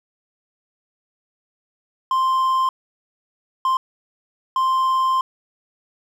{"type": "tone bursts at uneven times", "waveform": "triangle", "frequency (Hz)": 1047, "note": "C6", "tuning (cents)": 1, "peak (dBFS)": -14, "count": 3, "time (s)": [[2.11, 2.69], [3.65, 3.77], [4.56, 5.21]], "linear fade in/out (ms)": 2, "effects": []}